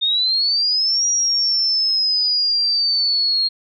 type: exponential two-way sweep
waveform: sine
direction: up then down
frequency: 3651 to 5740 to 4241 Hz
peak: -15 dBFS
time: 0.01-3.49 s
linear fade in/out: 20 ms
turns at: 1.07 s
effects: none